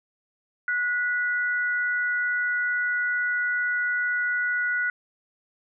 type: tone pair together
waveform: sine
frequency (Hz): 1462.2 / 1975.5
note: F#6 / B6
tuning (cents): -21 / 0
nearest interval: perfect fourth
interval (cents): 521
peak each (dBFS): -23 / -31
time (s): 0.68-4.9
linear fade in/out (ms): 2
effects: none